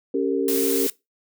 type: chord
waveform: sine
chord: G diminished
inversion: second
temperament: equal with one note detuned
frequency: 277.2 / 392 / 458.4 Hz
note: Db4 / G4 / Bb4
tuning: 0 / 0 / -29 cents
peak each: -24 dBFS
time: 0.14-0.87 s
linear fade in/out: 5 ms
type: noise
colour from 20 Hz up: blue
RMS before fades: -26 dBFS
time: 0.48-0.9 s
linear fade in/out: 2 ms
effects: noise-tail reverb RT60 0.2 s tail -20 dB re dry